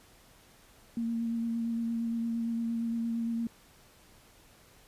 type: tone with vibrato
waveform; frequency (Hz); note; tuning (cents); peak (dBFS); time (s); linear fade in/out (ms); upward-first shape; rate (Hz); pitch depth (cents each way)
sine; 230.7; A#3; -18; -29; 0.97-3.47; 2; sine; 8.7; 16
effects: pink hiss -59 dBFS RMS until 4.87 s + resampled to 32000 Hz